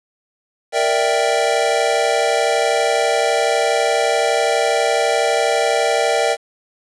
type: chord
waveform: square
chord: E half-diminished seventh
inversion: second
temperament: equal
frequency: 466.2 / 587.3 / 659.3 / 784 Hz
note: Bb4 / D5 / E5 / G5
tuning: 0 / 0 / 0 / 0 cents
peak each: -21 dBFS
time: 0.72-6.37 s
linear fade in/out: 50 ms
effects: resampled to 22050 Hz + 7-bit